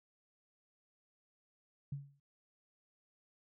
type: tone with exponential decay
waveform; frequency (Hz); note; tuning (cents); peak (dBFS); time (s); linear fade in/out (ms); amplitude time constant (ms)
sine; 140.6; C#3; +25; -35; 1.92-2.2; 5; 60
effects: none